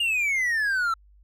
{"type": "exponential sweep", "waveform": "triangle", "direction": "down", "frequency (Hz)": [2860, 1318.5], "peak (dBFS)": -20, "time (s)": [0, 0.94], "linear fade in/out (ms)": 5, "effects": ["added 50 Hz sine -52 dBFS peak until 1.23 s"]}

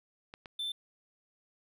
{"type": "clicks", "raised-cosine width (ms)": 0.3, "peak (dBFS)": -29, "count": 2, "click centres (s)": [0.339, 0.458]}
{"type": "tone", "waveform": "triangle", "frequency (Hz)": 3542, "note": "A7", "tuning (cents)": 11, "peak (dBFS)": -32, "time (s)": [0.59, 0.72], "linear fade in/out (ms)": 5}
{"effects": []}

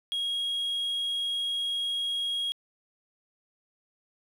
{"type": "tone", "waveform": "sine", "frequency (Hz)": 3286, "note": "G#7", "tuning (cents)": -19, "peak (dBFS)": -25, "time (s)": [0.12, 2.52], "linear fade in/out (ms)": 0, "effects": ["tanh soft clip ceiling -26 dBFS", "9-bit"]}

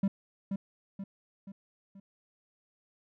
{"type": "tone with echo", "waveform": "triangle", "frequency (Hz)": 196, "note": "G3", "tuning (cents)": 0, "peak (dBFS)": -22, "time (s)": [0.03, 0.08], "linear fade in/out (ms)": 5, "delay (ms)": 480, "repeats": 4, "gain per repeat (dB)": -6, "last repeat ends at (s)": 2, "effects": []}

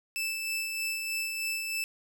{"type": "tone with tremolo", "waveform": "sawtooth", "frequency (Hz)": 2637, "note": "E7", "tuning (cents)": 0, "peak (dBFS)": -26, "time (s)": [0.16, 1.84], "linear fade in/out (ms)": 0, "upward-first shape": "sine", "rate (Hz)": 3.2, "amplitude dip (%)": 35, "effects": []}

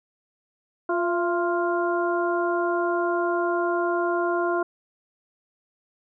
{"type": "harmonic tone with a mistuned harmonic", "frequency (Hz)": 350, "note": "F4", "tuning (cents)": 4, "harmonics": [1, 2, 3, 4], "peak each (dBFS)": [-24, -27, -29, -30], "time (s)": [0.89, 4.63], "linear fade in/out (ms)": 5, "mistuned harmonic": 2, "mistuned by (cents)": -50, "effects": []}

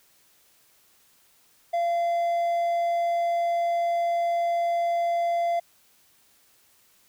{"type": "tone", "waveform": "triangle", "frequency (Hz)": 686, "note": "F5", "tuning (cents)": -31, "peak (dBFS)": -20, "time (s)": [1.73, 5.6], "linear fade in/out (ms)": 10, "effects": ["white hiss -61 dBFS RMS until 7.08 s"]}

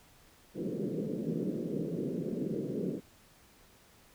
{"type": "band-pass noise", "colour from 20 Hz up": "pink", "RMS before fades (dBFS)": -35, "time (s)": [0.54, 3.01], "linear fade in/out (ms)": 50, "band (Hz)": [150, 490], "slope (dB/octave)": 48, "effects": ["pink hiss -61 dBFS RMS until 4.14 s"]}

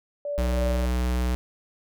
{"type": "tone with tremolo", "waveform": "sine", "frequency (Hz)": 579, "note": "D5", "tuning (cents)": -25, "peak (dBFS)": -26, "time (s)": [0.25, 0.86], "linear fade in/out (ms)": 2, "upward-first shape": "sine", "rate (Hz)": 3.1, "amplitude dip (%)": 55}
{"type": "tone", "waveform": "square", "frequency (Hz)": 61.74, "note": "B1", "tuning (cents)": 0, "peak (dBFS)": -23, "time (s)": [0.38, 1.35], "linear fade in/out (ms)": 0}
{"effects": []}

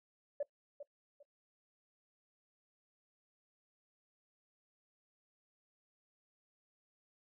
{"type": "tone with echo", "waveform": "sine", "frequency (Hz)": 575, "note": "D5", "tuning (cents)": -37, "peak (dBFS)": -32, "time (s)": [0.4, 0.43], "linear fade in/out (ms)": 5, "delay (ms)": 400, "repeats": 2, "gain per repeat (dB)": -12, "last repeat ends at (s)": 1.23, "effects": ["noise-tail reverb RT60 0.1 s tail -19 dB re dry", "tanh soft clip ceiling -28 dBFS"]}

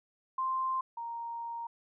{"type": "tone pair in turn", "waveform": "sine", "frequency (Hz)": [1046.5, 931.9], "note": ["C6", "A#5"], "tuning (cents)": [0, -1], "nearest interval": "major second", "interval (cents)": 201, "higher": "first", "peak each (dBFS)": [-29, -36], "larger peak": "first", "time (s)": [[0.38, 0.81], [0.97, 1.67]], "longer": "second", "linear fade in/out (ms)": 5, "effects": []}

